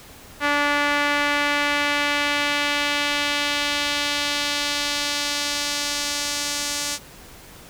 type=tone with band-pass filter sweep; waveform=sawtooth; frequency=290 Hz; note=D4; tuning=22 cents flat; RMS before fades=-23 dBFS; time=0.4-6.99 s; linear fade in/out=50 ms; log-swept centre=1700 to 6500 Hz; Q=1.2; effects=pink hiss -44 dBFS RMS until 7.69 s